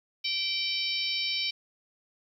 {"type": "harmonic tone with a mistuned harmonic", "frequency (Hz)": 766, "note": "G5", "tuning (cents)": -40, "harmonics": [3, 4, 5, 6, 7], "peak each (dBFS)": [-34, -34, -34, -34, -34], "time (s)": [0.24, 1.51], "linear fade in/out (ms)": 10, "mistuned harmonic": 3, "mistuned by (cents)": 26, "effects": ["10-bit"]}